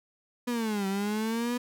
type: linear two-way sweep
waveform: 35% pulse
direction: down then up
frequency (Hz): 246.9 to 191.7 to 246.9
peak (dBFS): -26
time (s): 0.47-1.58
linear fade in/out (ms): 10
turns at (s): 0.87
effects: none